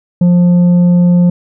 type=tone with tanh clipping; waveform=sine; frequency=176.2 Hz; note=F3; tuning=16 cents sharp; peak=-6 dBFS; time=0.21-1.3 s; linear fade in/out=5 ms; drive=5 dB; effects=none